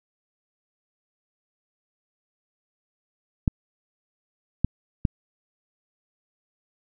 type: clicks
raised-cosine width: 5 ms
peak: -7 dBFS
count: 3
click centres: 3.478 / 4.646 / 5.052 s
effects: none